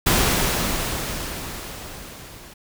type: noise with level ramp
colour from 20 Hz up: pink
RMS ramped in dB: -17 to -43 dBFS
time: 0.06-2.54 s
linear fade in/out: 10 ms
effects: none